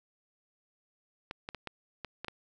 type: clicks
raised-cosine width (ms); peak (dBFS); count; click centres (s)
0.3; -22; 7; 1.311 / 1.489 / 1.547 / 1.673 / 2.047 / 2.246 / 2.283
effects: none